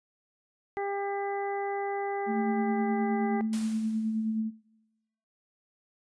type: harmonic tone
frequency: 399.5 Hz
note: G4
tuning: 33 cents sharp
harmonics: 1 / 2 / 3 / 4 / 5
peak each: -32 / -33 / -45 / -47 / -41 dBFS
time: 0.77-3.41 s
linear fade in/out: 0 ms
type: tone with tremolo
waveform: sine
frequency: 220 Hz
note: A3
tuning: in tune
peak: -26 dBFS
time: 2.26-4.51 s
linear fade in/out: 50 ms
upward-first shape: sine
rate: 9.5 Hz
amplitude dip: 40%
type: noise with exponential decay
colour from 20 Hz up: white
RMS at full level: -39 dBFS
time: 3.53-4.41 s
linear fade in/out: 1 ms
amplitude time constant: 190 ms
effects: noise-tail reverb RT60 1.0 s tail -23 dB re dry + resampled to 22050 Hz